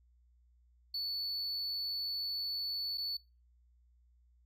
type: tone with dropouts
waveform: triangle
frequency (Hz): 4453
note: C#8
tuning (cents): +7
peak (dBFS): -33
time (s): 0.94-3.17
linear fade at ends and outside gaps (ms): 5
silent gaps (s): 2.975-2.979
effects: noise-tail reverb RT60 0.3 s tail -24 dB re dry + added 60 Hz sine -64 dBFS peak until 4.45 s